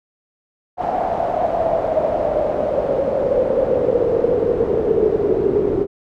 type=noise with band-pass filter sweep; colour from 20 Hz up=brown; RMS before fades=-18 dBFS; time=0.77-5.87 s; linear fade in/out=50 ms; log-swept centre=730 to 390 Hz; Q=9.6; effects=none